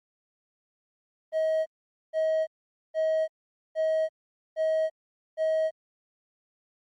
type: tone bursts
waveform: triangle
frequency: 635 Hz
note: D#5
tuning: 35 cents sharp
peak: -20 dBFS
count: 6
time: 1.32-5.71 s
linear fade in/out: 50 ms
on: 340 ms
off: 470 ms
effects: tanh soft clip ceiling -17 dBFS + Opus 24 kbps